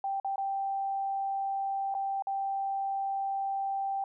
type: tone with dropouts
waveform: sine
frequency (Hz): 784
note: G5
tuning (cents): 0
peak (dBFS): -29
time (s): 0.04-4.04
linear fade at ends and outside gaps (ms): 2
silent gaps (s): 0.2-0.246 / 0.359-0.38 / 1.942-1.949 / 2.223-2.27
effects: none